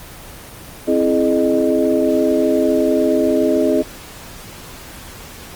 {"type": "tone cluster", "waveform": "sine", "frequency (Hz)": [263.7, 330.8, 422.7, 614], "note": ["C4", "E4", "G#4", "D#5"], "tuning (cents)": [14, 6, 31, -23], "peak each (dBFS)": -18, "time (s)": [0.87, 3.83], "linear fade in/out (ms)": 20, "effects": ["pink hiss -36 dBFS RMS until 5.55 s", "Opus 24 kbps"]}